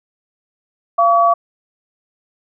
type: tone pair together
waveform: sine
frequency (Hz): 687.8 / 1138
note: F5 / C#6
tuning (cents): -27 / +45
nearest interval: major sixth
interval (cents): 872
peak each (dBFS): -12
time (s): 0.98-1.34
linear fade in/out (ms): 10
effects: none